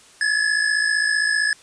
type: tone pair together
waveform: square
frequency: 1686.6 / 1742 Hz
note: G#6 / A6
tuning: +26 / -18 cents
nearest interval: minor second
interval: 56 cents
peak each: -20 / -23 dBFS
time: 0.21-1.53 s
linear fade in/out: 2 ms
effects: white hiss -49 dBFS RMS until 1.62 s + resampled to 22050 Hz